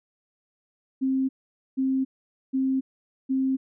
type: tone bursts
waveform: sine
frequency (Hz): 264.8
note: C4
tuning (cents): +21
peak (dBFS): -21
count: 4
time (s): 1.01-3.57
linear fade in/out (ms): 20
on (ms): 280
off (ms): 480
effects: none